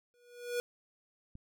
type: tone with exponential growth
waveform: square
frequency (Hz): 484.2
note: B4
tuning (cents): -34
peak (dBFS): -30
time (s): 0.14-0.6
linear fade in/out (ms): 0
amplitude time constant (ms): 100
type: click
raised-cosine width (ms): 5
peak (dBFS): -36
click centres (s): 1.354
effects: none